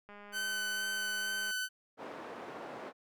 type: click train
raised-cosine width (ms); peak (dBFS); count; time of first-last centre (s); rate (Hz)
0.5; -37; 292; 0.09-1.51; 205
type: tone with vibrato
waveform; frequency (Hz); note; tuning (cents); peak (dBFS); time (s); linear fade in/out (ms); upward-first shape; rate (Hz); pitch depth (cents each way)
sawtooth; 1518; F#6; +44; -30; 0.32-1.69; 50; sine; 2.2; 14
type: band-pass noise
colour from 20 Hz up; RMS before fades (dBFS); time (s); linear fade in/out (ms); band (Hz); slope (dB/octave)
white; -45; 1.97-2.93; 50; 260 to 910; 12
effects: none